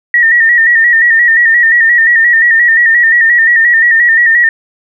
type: tone with vibrato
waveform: sine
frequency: 1864.7 Hz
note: A#6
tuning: in tune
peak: -4 dBFS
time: 0.14-4.49 s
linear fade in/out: 2 ms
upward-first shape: square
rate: 5.7 Hz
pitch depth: 50 cents each way
effects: none